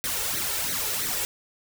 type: noise with flanger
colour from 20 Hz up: white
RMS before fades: -28 dBFS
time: 0.04-1.25 s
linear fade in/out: 0 ms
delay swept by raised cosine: 0.49 to 2.29 ms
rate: 3 Hz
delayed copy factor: +0.7
effects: none